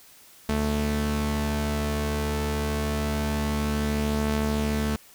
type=tone pair together; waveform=sawtooth; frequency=73.42 / 220 Hz; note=D2 / A3; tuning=0 / 0 cents; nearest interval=octave + perfect fifth; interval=1900 cents; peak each=-23 dBFS; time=0.49-4.96 s; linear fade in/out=0 ms; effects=white hiss -52 dBFS RMS until 5.14 s